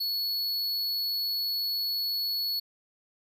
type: tone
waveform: square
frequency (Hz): 4394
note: C#8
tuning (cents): -16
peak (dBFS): -28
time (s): 0-2.6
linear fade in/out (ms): 10
effects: none